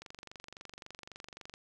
click train, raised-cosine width 0.2 ms, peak -29 dBFS, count 37, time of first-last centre 0.02-1.539 s, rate 23.7 Hz, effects none

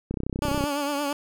click train, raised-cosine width 3 ms, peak -15 dBFS, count 18, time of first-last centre 0.11-0.64 s, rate 32.1 Hz
15% pulse tone with vibrato, 287.2 Hz, D4, 39 cents flat, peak -19 dBFS, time 0.42-1.13 s, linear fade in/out 2 ms, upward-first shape triangle, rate 8.8 Hz, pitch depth 60 cents each way
effects none

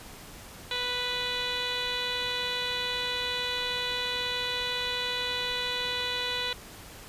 10% pulse tone with low-pass filter, 493.9 Hz, B4, in tune, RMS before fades -31 dBFS, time 0.71-6.53 s, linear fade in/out 2 ms, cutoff 3900 Hz, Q 7.6, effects pink hiss -46 dBFS RMS until 7.08 s + resampled to 32000 Hz

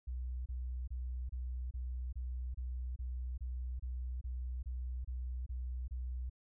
sine tone bursts, 62.3 Hz, B1, 16 cents sharp, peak -37 dBFS, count 15, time 0.07-6.298 s, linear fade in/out 10 ms, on 390 ms, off 27 ms, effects none

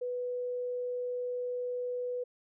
sine tone, 493.9 Hz, B4, in tune, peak -32 dBFS, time 0.01-2.24 s, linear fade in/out 10 ms, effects none

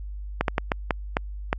slowing click train, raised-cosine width 0.5 ms, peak -6 dBFS, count 7, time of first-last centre 0.41-1.529 s, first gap 72 ms, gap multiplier 1.38, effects added 50 Hz sine -32 dBFS peak until 1.58 s + AAC 48 kbps

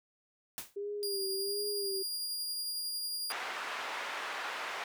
white noise with exponential decay, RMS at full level -37 dBFS, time 0.58-0.76 s, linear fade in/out 0 ms, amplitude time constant 38 ms
sine tone with vibrato, 399.1 Hz, G4, 31 cents sharp, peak -35 dBFS, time 0.76-2.03 s, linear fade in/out 10 ms, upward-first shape sine, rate 1.4 Hz, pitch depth 61 cents each way
sawtooth tone with tremolo, 4827 Hz, D8, 47 cents sharp, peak -31 dBFS, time 1.03-3.32 s, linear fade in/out 0 ms, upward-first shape triangle, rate 11 Hz, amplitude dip 25%
white band-pass noise, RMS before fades -39 dBFS, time 3.3-4.84 s, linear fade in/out 2 ms, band 660 to 1900 Hz, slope 12 dB/octave
effects none

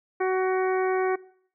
harmonic tone, 374.2 Hz, F#4, 20 cents sharp, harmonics 1 / 2 / 3 / 4 / 5 / 6, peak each -23 / -29 / -33 / -35 / -37 / -39 dBFS, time 0.2-1.16 s, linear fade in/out 10 ms, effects noise-tail reverb RT60 0.6 s tail -21 dB re dry

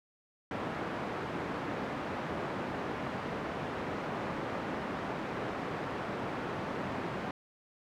pink band-pass noise, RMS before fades -37 dBFS, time 0.51-7.31 s, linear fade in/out 2 ms, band 160 to 1600 Hz, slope 12 dB/octave, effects none

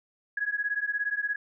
sine beating tone pair, 1661.2 / 1678.2 Hz, G#6 / G#6, 0 / +18 cents, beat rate 17 Hz, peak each -30 dBFS, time 0.37-1.36 s, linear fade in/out 5 ms, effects none

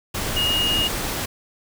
sine tone in noise, 2860 Hz, F7, 41 cents sharp, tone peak -19 dBFS, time 0.36-0.88 s, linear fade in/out 10 ms, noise pink, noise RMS -26 dBFS, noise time 0.14-1.26 s, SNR +4 dB, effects none

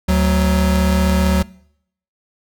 square tone pair together, 73.77 / 185.9 Hz, D2 / F#3, +8 / +8 cents, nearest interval octave + major third, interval 1600 cents, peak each -16 dBFS, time 0.08-1.43 s, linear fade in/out 10 ms, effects noise-tail reverb RT60 0.7 s tail -23 dB re dry

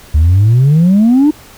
sine exponential sweep, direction up, 72.6 to 311.1 Hz, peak -3 dBFS, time 0.14-1.31 s, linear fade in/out 10 ms, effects tanh soft clip ceiling -3 dBFS + pink hiss -38 dBFS RMS until 1.57 s

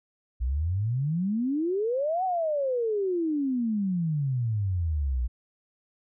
sine exponential two-way sweep, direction up then down, 57.8 to 765 to 57.8 Hz, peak -24 dBFS, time 0.4-5.28 s, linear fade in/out 20 ms, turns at 2.24 s, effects none

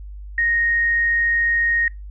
sine tone, 1864 Hz, A#6, 1 cent flat, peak -16 dBFS, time 0.38-1.88 s, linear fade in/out 2 ms, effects noise-tail reverb RT60 0.2 s tail -24 dB re dry + added 50 Hz sine -32 dBFS peak until 2.1 s

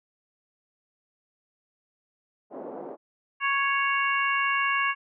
white band-pass noise, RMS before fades -38 dBFS, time 2.5-2.97 s, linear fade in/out 50 ms, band 250 to 710 Hz, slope 24 dB/octave
harmonic tone, 554.4 Hz, C#5, in tune, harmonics 2 / 3 / 4 / 5, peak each -26 / -28 / -29 / -30 dBFS, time 3.4-4.95 s, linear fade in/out 50 ms
effects none

